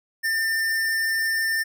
square tone, 1797 Hz, A6, 36 cents sharp, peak -22 dBFS, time 0.23-1.64 s, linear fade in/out 20 ms, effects none

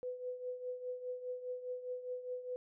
sine tone with tremolo, 500 Hz, B4, 21 cents sharp, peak -36 dBFS, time 0.03-2.56 s, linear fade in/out 0 ms, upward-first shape triangle, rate 4.9 Hz, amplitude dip 75%, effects none

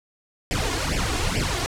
pink noise with flanger, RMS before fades -24 dBFS, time 0.51-1.66 s, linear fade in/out 0 ms, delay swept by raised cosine 0.38 to 2.88 ms, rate 2.3 Hz, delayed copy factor +0.9, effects low-pass 8000 Hz 12 dB/octave

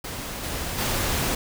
pink noise with level steps, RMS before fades -33 / -30 / -25 dBFS, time 0.04-1.35 s, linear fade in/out 5 ms, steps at 0.43 / 0.78 s, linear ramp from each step 10 ms, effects none

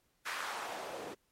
white noise with band-pass filter sweep, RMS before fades -41 dBFS, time 0.25-1.15 s, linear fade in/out 20 ms, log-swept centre 1500 to 390 Hz, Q 1.6, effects pink hiss -75 dBFS RMS until 1.31 s + MP3 64 kbps

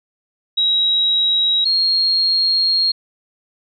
sine tone pair in turn, 3842 / 4258 Hz, B7 / C8, -48 / +30 cents, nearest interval major second, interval 178 cents, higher second, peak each -13 dBFS, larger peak neither, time 0.57-1.65 / 1.65-2.92 s, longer second, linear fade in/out 10 ms, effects none

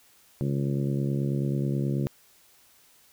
harmonic tone, 69.3 Hz, C#2, in tune, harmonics 2 / 3 / 4 / 5 / 6 / 7 / 8, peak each -26 / -31 / -36 / -34 / -42 / -43 / -44 dBFS, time 0.41-2.07 s, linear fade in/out 0 ms, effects white hiss -59 dBFS RMS until 3.12 s

